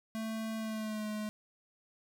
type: tone with pitch glide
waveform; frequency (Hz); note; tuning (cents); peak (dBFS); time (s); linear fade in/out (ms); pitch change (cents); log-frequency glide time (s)
square; 221.6 to 212.8; A3 to G#3; +13 to +42; -36; 0.15-1.29; 0; -71; 0.57-1.08
effects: none